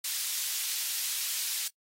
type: high-pass noise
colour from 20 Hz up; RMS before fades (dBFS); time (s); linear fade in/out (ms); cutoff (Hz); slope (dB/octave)
pink; -33; 0.04-1.68; 5; 3900; 12
effects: noise-tail reverb RT60 0.1 s tail -23 dB re dry + AAC 48 kbps